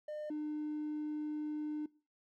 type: tone pair in turn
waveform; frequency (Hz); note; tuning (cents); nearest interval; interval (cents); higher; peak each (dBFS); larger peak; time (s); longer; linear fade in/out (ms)
triangle; 604 / 302; D5 / D4; +48 / +48; octave; 1200; first; -37 / -33; second; 0.08-0.3 / 0.3-1.86; second; 5
effects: noise-tail reverb RT60 0.4 s tail -24 dB re dry + tanh soft clip ceiling -32 dBFS